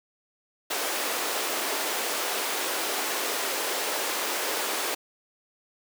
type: high-pass noise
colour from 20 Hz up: pink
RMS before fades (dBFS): -29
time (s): 0.7-4.95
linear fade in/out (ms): 10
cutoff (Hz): 360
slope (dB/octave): 24
effects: none